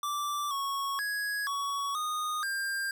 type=tone with pitch steps; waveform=square; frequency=1170 / 1105 / 1665 / 1122 / 1234 / 1596 Hz; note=D6 / C#6 / G#6 / C#6 / D#6 / G6; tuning=-7 / -6 / +4 / +21 / -15 / +31 cents; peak=-31 dBFS; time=0.03-2.91 s; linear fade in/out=2 ms; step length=480 ms; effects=none